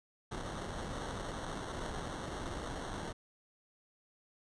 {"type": "noise with sample-and-hold", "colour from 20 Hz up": "pink", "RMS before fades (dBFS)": -41, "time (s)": [0.31, 3.13], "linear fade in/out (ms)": 10, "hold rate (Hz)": 2450, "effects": ["resampled to 22050 Hz"]}